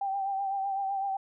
sine tone with vibrato, 784 Hz, G5, in tune, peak -28 dBFS, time 0.01-1.17 s, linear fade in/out 5 ms, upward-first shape triangle, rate 7.9 Hz, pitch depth 45 cents each way, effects none

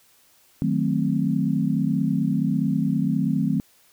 sine chord, D# diminished seventh, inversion none, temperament equal, 155.56 / 185 / 220 / 261.6 Hz, D#3 / F#3 / A3 / C4, 0 / 0 / 0 / 0 cents, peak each -25 dBFS, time 0.62-3.6 s, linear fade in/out 0 ms, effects white hiss -58 dBFS RMS until 3.92 s

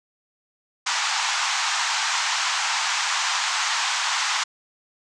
pink band-pass noise, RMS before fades -24 dBFS, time 0.86-4.44 s, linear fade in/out 10 ms, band 820 to 7500 Hz, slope 48 dB/octave, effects none

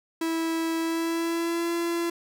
45% pulse tone with pitch glide, 327.4 to 339.7 Hz, E4 to F4, -12 to -48 cents, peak -25 dBFS, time 0.21-2.1 s, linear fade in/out 5 ms, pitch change +64 cents, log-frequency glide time 0.79-1.73 s, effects none

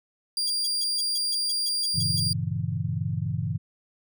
35% pulse tone, 4776 Hz, D8, 28 cents sharp, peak -23 dBFS, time 0.37-2.33 s, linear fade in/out 2 ms
5% pulse tone bursts, 3322 Hz, G#7, in tune, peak -25 dBFS, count 11, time 0.47-2.2 s, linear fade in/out 5 ms, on 30 ms, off 140 ms
sine chord, G diminished seventh, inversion none, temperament equal with one note detuned, 98 / 116.54 / 140.77 / 164.81 Hz, G2 / Bb2 / Db3 / Fb3, 0 / 0 / +27 / 0 cents, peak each -31 dBFS, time 1.94-3.58 s, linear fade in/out 20 ms
effects none

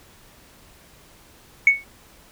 sine tone with exponential decay, 2217 Hz, C#7, in tune, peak -6 dBFS, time 1.67-1.84 s, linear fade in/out 2 ms, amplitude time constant 36 ms, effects tanh soft clip ceiling -4 dBFS + pink hiss -51 dBFS RMS until 2.31 s

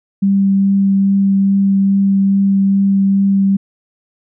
sine tone with vibrato, 196.2 Hz, G3, 2 cents sharp, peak -9 dBFS, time 0.22-3.57 s, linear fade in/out 10 ms, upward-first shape triangle, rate 2.4 Hz, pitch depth 9 cents each way, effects none

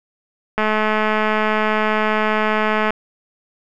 click train, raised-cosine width 0.5 ms, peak -4 dBFS, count 501, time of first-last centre 0.58-2.906 s, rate 215 Hz, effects none

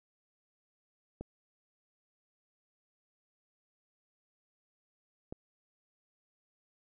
clicks, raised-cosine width 2 ms, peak -27 dBFS, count 2, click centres 1.21 / 5.325 s, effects none

